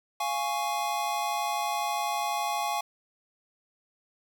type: chord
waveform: square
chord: Db major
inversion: first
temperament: equal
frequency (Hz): 698.5 / 830.6 / 1108.7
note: F5 / Ab5 / Db6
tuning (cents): 0 / 0 / 0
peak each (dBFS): -34 / -31 / -34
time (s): 0.2-2.81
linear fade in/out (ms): 5
effects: none